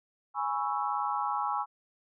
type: chord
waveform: sine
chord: C# minor seventh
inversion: second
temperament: equal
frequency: 830.6 / 987.8 / 1108.7 / 1318.5 Hz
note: G#5 / B5 / C#6 / E6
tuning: 0 / 0 / 0 / 0 cents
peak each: -32 / -35 / -34 / -35 dBFS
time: 0.34-1.66 s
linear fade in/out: 50 ms
effects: none